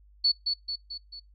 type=tone with echo; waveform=sine; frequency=4435 Hz; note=C#8; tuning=in tune; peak=-19 dBFS; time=0.24-0.32 s; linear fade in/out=10 ms; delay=220 ms; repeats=4; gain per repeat=-5 dB; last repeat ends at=1.2 s; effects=noise-tail reverb RT60 0.2 s tail -26 dB re dry + added 50 Hz sine -54 dBFS peak until 1.34 s